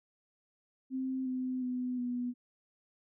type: tone with pitch steps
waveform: sine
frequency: 261.6 / 256.1 / 250.7 / 245.4 Hz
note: C4 / C4 / B3 / B3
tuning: 0 / -37 / +26 / -11 cents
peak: -32 dBFS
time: 0.9-2.34 s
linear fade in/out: 50 ms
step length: 360 ms
effects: none